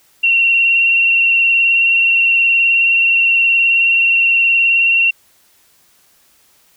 sine tone with vibrato, 2733 Hz, F7, 38 cents flat, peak -9 dBFS, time 0.23-5.11 s, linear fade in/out 10 ms, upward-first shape sine, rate 19 Hz, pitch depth 21 cents each way, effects white hiss -53 dBFS RMS until 6.76 s

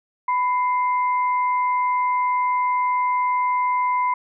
sine tone pair together, 996.9 / 2093 Hz, B5 / C7, +16 / 0 cents, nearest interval octave + minor second, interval 1284 cents, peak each -18 / -30 dBFS, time 0.28-4.14 s, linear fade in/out 5 ms, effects none

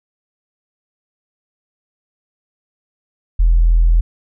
sine tone, 41.65 Hz, E1, 19 cents sharp, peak -7 dBFS, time 3.39-4.01 s, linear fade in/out 10 ms, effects tanh soft clip ceiling -4 dBFS

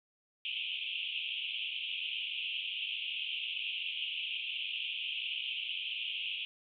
white band-pass noise, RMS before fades -38 dBFS, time 0.45-6.45 s, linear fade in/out 0 ms, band 2500 to 3300 Hz, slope 96 dB/octave, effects none

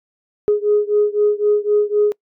sine beating tone pair, 415.3 / 419.2 Hz, G#4 / G#4, 0 / +16 cents, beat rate 3.9 Hz, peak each -15 / -16 dBFS, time 0.48-2.12 s, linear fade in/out 0 ms, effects noise-tail reverb RT60 0.1 s tail -25 dB re dry + tanh soft clip ceiling -6 dBFS

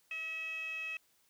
15% pulse tone with band-pass filter, 643 Hz, E5, 43 cents flat, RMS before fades -40 dBFS, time 0.11-0.97 s, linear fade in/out 2 ms, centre 2600 Hz, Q 8.6, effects white hiss -71 dBFS RMS until 1.29 s

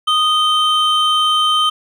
triangle tone pair together, 1240 / 3099 Hz, D#6 / G7, -6 / -21 cents, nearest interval octave + major third, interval 1585 cents, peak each -13 dBFS, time 0.07-1.7 s, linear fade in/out 10 ms, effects none

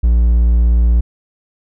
triangle tone, 58.27 Hz, A#1, in tune, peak -6 dBFS, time 0.03-1.01 s, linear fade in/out 10 ms, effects none

